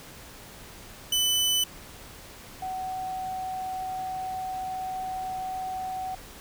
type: tone pair in turn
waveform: sawtooth / sine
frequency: 3000 / 750 Hz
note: F#7 / F#5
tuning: +23 / +23 cents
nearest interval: 2 octaves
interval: 2400 cents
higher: first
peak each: -19 / -30 dBFS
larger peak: first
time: 1.12-1.64 / 2.62-6.15 s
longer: second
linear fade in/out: 5 ms
effects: pink hiss -46 dBFS RMS until 6.4 s